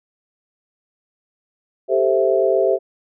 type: chord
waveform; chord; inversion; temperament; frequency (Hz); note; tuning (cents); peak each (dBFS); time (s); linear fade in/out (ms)
sine; A minor seventh; third; equal; 392 / 440 / 523.3 / 659.3; G4 / A4 / C5 / E5; 0 / 0 / 0 / 0; -18 / -22 / -19 / -19; 1.88-2.79; 50
effects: none